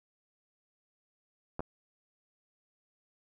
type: clicks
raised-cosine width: 1 ms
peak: -22 dBFS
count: 2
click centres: 1.594 / 1.605 s
effects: none